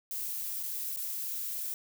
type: noise with dropouts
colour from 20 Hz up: violet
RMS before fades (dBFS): -36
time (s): 0.11-1.74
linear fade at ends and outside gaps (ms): 1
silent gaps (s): 0.629-0.633 / 0.963-0.971
effects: none